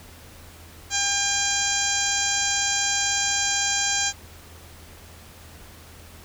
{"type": "harmonic tone", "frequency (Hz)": 802, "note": "G5", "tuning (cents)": 39, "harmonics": [1, 2, 3, 4, 5, 6, 7, 8, 9], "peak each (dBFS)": [-32, -29, -32, -30, -32, -32, -31, -28, -27], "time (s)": [0.9, 4.13], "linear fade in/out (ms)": 50, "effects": ["added 82 Hz sine -47 dBFS peak until 6.24 s", "pink hiss -47 dBFS RMS until 6.24 s"]}